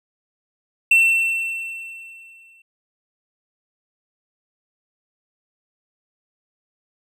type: tone with exponential decay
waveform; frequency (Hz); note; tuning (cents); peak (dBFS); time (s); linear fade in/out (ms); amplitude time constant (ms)
triangle; 2695; E7; +38; -8; 0.91-2.62; 5; 370
effects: none